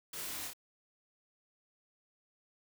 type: noise with echo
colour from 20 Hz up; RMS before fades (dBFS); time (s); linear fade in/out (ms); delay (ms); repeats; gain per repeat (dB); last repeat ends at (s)
white; -44; 0.13-0.48; 5; 27; 2; -2; 0.534
effects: none